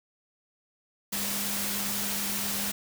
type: tone in noise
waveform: sine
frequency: 202.2 Hz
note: G#3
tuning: 46 cents flat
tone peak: -38 dBFS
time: 1.12-2.72 s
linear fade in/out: 10 ms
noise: white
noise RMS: -31 dBFS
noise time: 1.12-2.72 s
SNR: -10 dB
effects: none